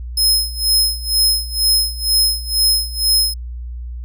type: tone with tremolo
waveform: sawtooth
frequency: 5140 Hz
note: E8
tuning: 45 cents flat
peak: -8 dBFS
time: 0.17-3.34 s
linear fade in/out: 5 ms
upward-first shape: sine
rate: 2.1 Hz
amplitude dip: 90%
effects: added 60 Hz sine -25 dBFS peak until 4.04 s